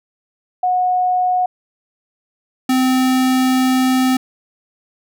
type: tone pair in turn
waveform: sine / square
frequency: 730 / 258.1 Hz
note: F#5 / C4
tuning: -24 / -23 cents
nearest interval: octave + tritone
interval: 1799 cents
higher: first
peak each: -13 / -13 dBFS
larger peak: neither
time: 0.63-1.46 / 2.69-4.17 s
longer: second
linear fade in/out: 5 ms
effects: none